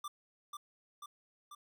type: tone with echo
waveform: square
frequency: 1181 Hz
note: D6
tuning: 9 cents sharp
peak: -40 dBFS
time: 0.04-0.08 s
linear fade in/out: 5 ms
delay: 490 ms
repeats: 3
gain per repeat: -3 dB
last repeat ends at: 1.55 s
effects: none